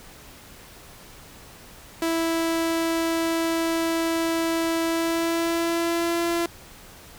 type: tone with pitch glide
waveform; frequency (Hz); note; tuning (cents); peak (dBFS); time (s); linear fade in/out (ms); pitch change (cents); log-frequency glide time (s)
sawtooth; 329.6 to 339.8; E4 to F4; 0 to -47; -18; 2.02-6.46; 2; +53; 4.85-6.27
effects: pink hiss -46 dBFS RMS until 7.18 s